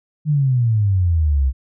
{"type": "exponential sweep", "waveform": "sine", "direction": "down", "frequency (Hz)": [155.56, 63.4], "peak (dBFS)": -13, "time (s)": [0.25, 1.53], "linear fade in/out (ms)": 50, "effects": []}